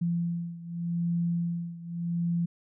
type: beating tone pair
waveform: sine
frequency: 170.6 / 171.44 Hz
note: F3 / F3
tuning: -40 / -32 cents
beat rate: 0.84 Hz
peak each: -29 / -32 dBFS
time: 0.01-2.46 s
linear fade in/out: 10 ms
effects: none